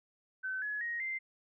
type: tone with pitch steps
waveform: sine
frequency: 1526 / 1693.2 / 1878.7 / 2085 Hz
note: G6 / G#6 / A#6 / C7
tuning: -47 / +33 / +13 / -7 cents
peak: -34 dBFS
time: 0.43-1.19 s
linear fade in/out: 20 ms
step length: 190 ms
effects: none